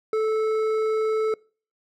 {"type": "tone with hard clipping", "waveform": "triangle", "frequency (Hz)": 437, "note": "A4", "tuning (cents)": -12, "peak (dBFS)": -22, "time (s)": [0.13, 1.34], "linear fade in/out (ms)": 2, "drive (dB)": 11, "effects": ["noise-tail reverb RT60 0.4 s tail -25 dB re dry"]}